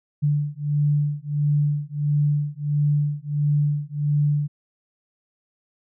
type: beating tone pair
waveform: sine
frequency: 146 / 147.5 Hz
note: D3 / D3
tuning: -10 / +8 cents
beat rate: 1.5 Hz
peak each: -22 dBFS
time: 0.22-4.48 s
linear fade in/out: 20 ms
effects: none